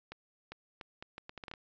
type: accelerating click train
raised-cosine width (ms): 0.3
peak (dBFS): -28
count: 11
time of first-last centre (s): 0.12-1.538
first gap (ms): 400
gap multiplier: 0.73
effects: resampled to 16000 Hz